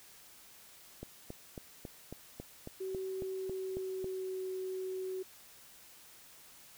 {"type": "click train", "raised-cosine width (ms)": 2, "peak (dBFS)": -29, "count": 12, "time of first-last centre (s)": [1.03, 4.044], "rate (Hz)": 3.65}
{"type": "tone with pitch glide", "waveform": "sine", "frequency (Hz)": [379.1, 374.7], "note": ["F#4", "F#4"], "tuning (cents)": [42, 22], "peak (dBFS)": -36, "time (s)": [2.8, 5.23], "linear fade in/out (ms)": 10, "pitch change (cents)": -20, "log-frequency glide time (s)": [3.36, 4.46]}
{"effects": ["white hiss -57 dBFS RMS until 6.77 s"]}